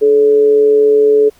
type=tone with amplitude modulation; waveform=sine; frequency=429.4 Hz; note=A4; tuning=42 cents flat; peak=-4 dBFS; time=0.01-1.3 s; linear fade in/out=20 ms; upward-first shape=sine; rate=134 Hz; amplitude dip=40%; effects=pink hiss -49 dBFS RMS until 1.39 s